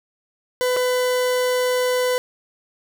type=tone with dropouts; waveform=40% pulse; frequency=501 Hz; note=B4; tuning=25 cents sharp; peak=-17 dBFS; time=0.61-2.18 s; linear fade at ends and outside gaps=0 ms; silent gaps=0.764-0.768 s; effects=none